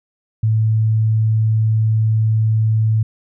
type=tone; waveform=sine; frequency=110 Hz; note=A2; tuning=in tune; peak=-12 dBFS; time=0.43-3.03 s; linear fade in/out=5 ms; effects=none